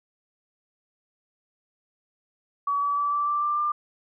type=tone with pitch steps; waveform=sine; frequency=1137 / 1146.2 / 1155.5 / 1164.9 / 1174.4 / 1183.9 / 1193.5 Hz; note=C#6 / D6 / D6 / D6 / D6 / D6 / D6; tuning=+44 / -42 / -28 / -14 / 0 / +14 / +28 cents; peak=-22 dBFS; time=2.67-3.72 s; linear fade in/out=5 ms; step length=150 ms; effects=none